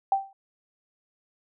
sine tone with exponential decay, 781 Hz, G5, 7 cents flat, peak -16 dBFS, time 0.12-0.33 s, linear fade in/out 2 ms, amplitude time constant 45 ms, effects none

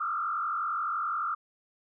sine tone with frequency modulation, 1289 Hz, E6, 39 cents flat, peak -28 dBFS, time 0-1.35 s, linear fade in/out 10 ms, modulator 45.8 Hz, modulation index 2.3, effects none

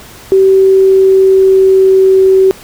sine tone with pitch glide, 384.3 to 381.2 Hz, G4 to G4, -34 to -48 cents, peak -3 dBFS, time 0.32-2.51 s, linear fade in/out 0 ms, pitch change -14 cents, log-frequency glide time 0.48-2.1 s, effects pink hiss -34 dBFS RMS until 2.63 s

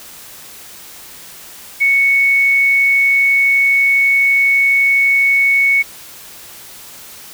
sine tone, 2217 Hz, C#7, in tune, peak -9 dBFS, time 1.8-5.83 s, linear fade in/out 20 ms, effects white hiss -36 dBFS RMS until 7.33 s

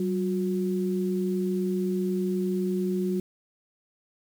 sine tone pair together, 189.79 / 361.6 Hz, F#3 / F#4, +44 / -40 cents, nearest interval major seventh, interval 1116 cents, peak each -26 / -28 dBFS, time 0-3.2 s, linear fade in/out 2 ms, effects 8-bit

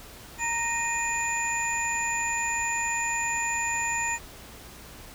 sine tone cluster, 927 / 1858 / 2475 / 7050 Hz, A#5 / A#6 / D#7 / A8, -10 / -6 / -10 / +2 cents, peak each -31 dBFS, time 0.38-4.19 s, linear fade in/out 50 ms, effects added 60 Hz sine -52 dBFS peak until 5.14 s + pink hiss -46 dBFS RMS until 5.14 s

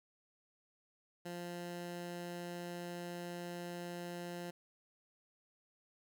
15% pulse tone, 174.61 Hz, F3, in tune, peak -36 dBFS, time 1.25-4.51 s, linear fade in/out 10 ms, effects none

